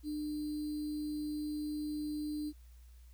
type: tone with sample-and-hold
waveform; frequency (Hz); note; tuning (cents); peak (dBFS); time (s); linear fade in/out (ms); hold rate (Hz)
sine; 300.2; D4; +38; -35; 0.03-2.53; 50; 4410
effects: added 60 Hz sine -53 dBFS peak until 3.13 s + white hiss -70 dBFS RMS until 3.13 s